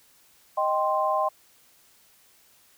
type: chord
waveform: sine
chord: C minor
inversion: first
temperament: equal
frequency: 622.3 / 784 / 1046.5 Hz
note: Eb5 / G5 / C6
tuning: 0 / 0 / 0 cents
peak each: -26 / -27 / -25 dBFS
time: 0.57-1.29 s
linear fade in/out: 10 ms
effects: white hiss -59 dBFS RMS until 2.77 s